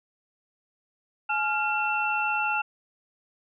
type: tone cluster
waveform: sine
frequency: 847 / 1392 / 2697 Hz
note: G#5 / F6 / E7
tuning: +34 / -6 / +39 cents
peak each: -28 dBFS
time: 1.29-2.62 s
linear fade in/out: 10 ms
effects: none